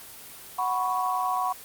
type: chord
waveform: sine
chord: F# suspended fourth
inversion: none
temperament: equal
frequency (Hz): 740 / 987.8 / 1108.7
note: F#5 / B5 / C#6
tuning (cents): 0 / 0 / 0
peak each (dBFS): -28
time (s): 0.58-1.53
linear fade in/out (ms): 10
effects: white hiss -44 dBFS RMS until 1.64 s + Opus 24 kbps